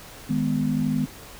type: chord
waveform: sine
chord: G# minor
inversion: second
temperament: just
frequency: 155.74 / 207.7 / 249.2 Hz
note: D#3 / G#3 / B3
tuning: +2 / 0 / +16 cents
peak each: -26 / -26 / -24 dBFS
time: 0.29-1.06 s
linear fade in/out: 10 ms
effects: pink hiss -43 dBFS RMS until 1.39 s